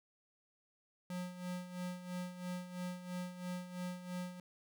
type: tone with tremolo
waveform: square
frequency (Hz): 180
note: F#3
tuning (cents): -47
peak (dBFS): -39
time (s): 1.1-4.4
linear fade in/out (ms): 2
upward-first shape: sine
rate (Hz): 3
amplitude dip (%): 70
effects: none